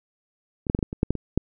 clicks, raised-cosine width 3 ms, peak -22 / -8 / -7 / -16 / -9 / -18 / -6 / -8 / -17 / -7 dBFS, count 10, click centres 0.668 / 0.699 / 0.749 / 0.79 / 0.828 / 0.929 / 1.031 / 1.106 / 1.153 / 1.376 s, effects none

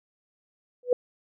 sine tone with exponential growth, 493.9 Hz, B4, in tune, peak -13 dBFS, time 0.83-0.93 s, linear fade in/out 2 ms, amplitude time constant 20 ms, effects none

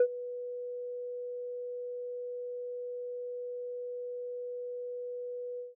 sine tone with ADSR envelope, 490.9 Hz, B4, 10 cents flat, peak -16 dBFS, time 0-5.75 s, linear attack 4 ms, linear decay 66 ms, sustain -20 dB, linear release 160 ms, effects tanh soft clip ceiling -18 dBFS

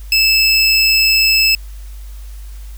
square tone pair together, 2637 / 5145 Hz, E7 / E8, 0 / -43 cents, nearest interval octave, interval 1157 cents, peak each -13 dBFS, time 0.12-1.55 s, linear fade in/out 2 ms, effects added 50 Hz sine -28 dBFS peak until 2.77 s + white hiss -46 dBFS RMS until 2.77 s

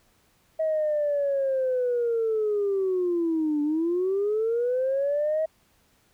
sine linear two-way sweep, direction down then up, 640 to 291.2 to 640 Hz, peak -21 dBFS, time 0.59-5.46 s, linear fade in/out 10 ms, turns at 3.62 s, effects tanh soft clip ceiling -18 dBFS + pink hiss -64 dBFS RMS until 6.13 s

